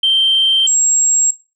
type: tone pair in turn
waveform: sine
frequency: 3136 / 7578 Hz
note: G7 / A#8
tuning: 0 / +27 cents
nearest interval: octave + minor third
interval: 1527 cents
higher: second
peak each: -9 dBFS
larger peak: neither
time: 0.03-0.67 / 0.67-1.31 s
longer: neither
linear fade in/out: 5 ms
effects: noise-tail reverb RT60 0.3 s tail -19 dB re dry + tanh soft clip ceiling -5 dBFS